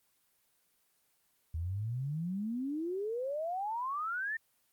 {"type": "exponential sweep", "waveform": "sine", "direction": "up", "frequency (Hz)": [77.78, 1838], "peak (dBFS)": -33, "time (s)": [1.54, 4.37], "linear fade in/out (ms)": 5, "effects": ["white hiss -73 dBFS RMS until 4.72 s", "Opus 24 kbps"]}